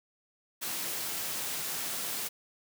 white high-pass noise, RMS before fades -35 dBFS, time 0.61-2.29 s, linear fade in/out 20 ms, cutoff 100 Hz, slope 48 dB/octave, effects none

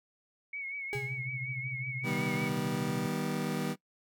sine tone with vibrato, 2217 Hz, C#7, in tune, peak -36 dBFS, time 0.53-2.49 s, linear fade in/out 5 ms, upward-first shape triangle, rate 5.4 Hz, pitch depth 63 cents each way
35% pulse tone with exponential decay, 411.3 Hz, G#4, 17 cents flat, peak -31 dBFS, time 0.93-1.28 s, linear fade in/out 0 ms, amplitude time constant 74 ms
sine tone with tremolo, 130 Hz, C3, 11 cents flat, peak -34 dBFS, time 0.95-3.06 s, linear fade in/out 0 ms, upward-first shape sine, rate 13 Hz, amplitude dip 75%
30% pulse chord, Eb augmented, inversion none, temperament just, 155.56 / 194.45 / 243.1 Hz, Eb3 / G3 / B3, 0 / -14 / -27 cents, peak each -33 dBFS, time 2.03-3.76 s, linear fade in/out 50 ms
effects noise-tail reverb RT60 0.1 s tail -20 dB re dry

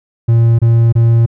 triangle tone bursts, 115.8 Hz, A#2, 11 cents flat, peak -4 dBFS, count 3, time 0.28-1.262 s, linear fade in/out 10 ms, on 310 ms, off 26 ms, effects none

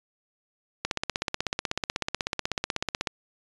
click train, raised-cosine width 0.2 ms, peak -9 dBFS, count 37, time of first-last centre 0.85-3.072 s, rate 16.2 Hz, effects resampled to 22050 Hz

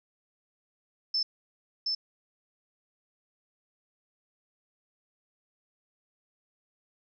sine tone with echo, 5274 Hz, E8, in tune, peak -25 dBFS, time 1.14-1.23 s, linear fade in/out 5 ms, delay 720 ms, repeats 1, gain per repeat -2 dB, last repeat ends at 1.95 s, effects none

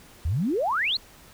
sine exponential sweep, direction up, 69.3 to 4435 Hz, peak -22 dBFS, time 0.25-0.97 s, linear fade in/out 5 ms, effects pink hiss -51 dBFS RMS until 1.33 s

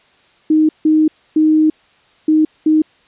sine tone bursts at uneven times, 311.1 Hz, D#4, in tune, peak -8 dBFS, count 5, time 0.5-0.69 / 0.85-1.08 / 1.36-1.7 / 2.28-2.45 / 2.66-2.82 s, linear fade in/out 5 ms, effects white hiss -52 dBFS RMS until 3.07 s + resampled to 8000 Hz

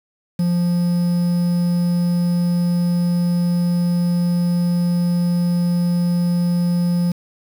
triangle tone with quantisation, 174.61 Hz, F3, in tune, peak -13 dBFS, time 0.39-7.12 s, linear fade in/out 5 ms, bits 6, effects none

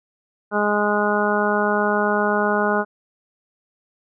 harmonic tone, 207.7 Hz, G#3, in tune, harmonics 1 / 2 / 3 / 4 / 5 / 6 / 7, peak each -24 / -23 / -24 / -25 / -27 / -27 / -24 dBFS, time 0.51-2.85 s, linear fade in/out 50 ms, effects none

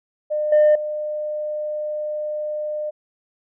sine tone with level steps, 604 Hz, D5, 48 cents sharp, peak -19 / -9 / -23 dBFS, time 0.3-2.91 s, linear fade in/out 20 ms, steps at 0.52 / 0.75 s, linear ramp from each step 5 ms, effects tanh soft clip ceiling -9 dBFS

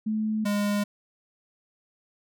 sine / square tone pair in turn, 216.4 / 205.1 Hz, A3 / G#3, -29 / -21 cents, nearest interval minor second, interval 92 cents, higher first, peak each -24 dBFS, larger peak neither, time 0.06-0.45 / 0.45-0.84 s, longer neither, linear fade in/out 10 ms, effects none

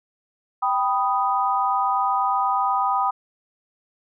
sine chord, G augmented, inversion none, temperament equal, 784 / 987.8 / 1244.5 Hz, G5 / B5 / D#6, 0 / 0 / 0 cents, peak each -23 dBFS, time 0.62-3.11 s, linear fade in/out 10 ms, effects none

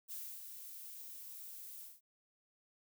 violet noise with ADSR envelope, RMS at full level -44 dBFS, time 0.08-2.01 s, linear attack 39 ms, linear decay 270 ms, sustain -6 dB, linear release 190 ms, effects none

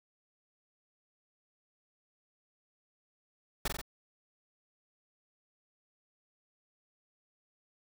pink noise with echo, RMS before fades -32 dBFS, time 3.65-3.68 s, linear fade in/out 5 ms, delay 45 ms, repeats 3, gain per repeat -3 dB, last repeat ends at 3.815 s, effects none

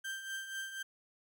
35% pulse tone with tremolo, 1572 Hz, G6, 4 cents sharp, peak -35 dBFS, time 0.04-0.83 s, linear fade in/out 10 ms, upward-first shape triangle, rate 4.1 Hz, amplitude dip 65%, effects none

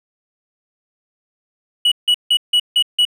triangle tone bursts, 2933 Hz, F#7, 16 cents flat, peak -9 dBFS, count 6, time 1.85-3.052 s, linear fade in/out 5 ms, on 67 ms, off 160 ms, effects none

